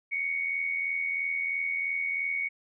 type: tone pair together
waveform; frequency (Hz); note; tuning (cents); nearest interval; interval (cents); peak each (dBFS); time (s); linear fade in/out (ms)
sine; 2148 / 2231; C7 / C#7; +45 / +11; minor second; 66; -36 / -28; 0.11-2.49; 20
effects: none